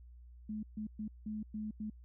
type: tone bursts at uneven times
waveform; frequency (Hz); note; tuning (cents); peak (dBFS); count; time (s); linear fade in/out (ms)
sine; 214.1; A3; -47; -37; 6; 0.49-0.63 / 0.77-0.87 / 0.99-1.08 / 1.26-1.43 / 1.54-1.71 / 1.8-1.9; 5
effects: added 60 Hz sine -52 dBFS peak until 2.04 s